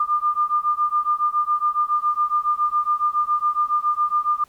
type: beating tone pair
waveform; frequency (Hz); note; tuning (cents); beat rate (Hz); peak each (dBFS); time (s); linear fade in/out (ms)
sine; 1200 / 1207.2; D6 / D6; +37 / +47; 7.2; -21; 0-4.44; 5
effects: pink hiss -57 dBFS RMS until 4.48 s + Opus 32 kbps